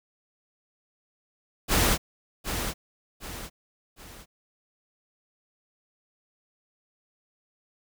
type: noise with echo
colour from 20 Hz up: pink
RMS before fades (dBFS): -22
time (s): 1.68-1.98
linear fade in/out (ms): 50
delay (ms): 760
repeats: 3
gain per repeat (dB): -8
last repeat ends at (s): 4.26
effects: none